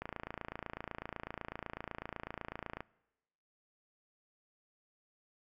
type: click train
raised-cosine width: 0.5 ms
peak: -25 dBFS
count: 79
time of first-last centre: 0.02-2.806 s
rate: 28 Hz
effects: noise-tail reverb RT60 1.0 s tail -23 dB re dry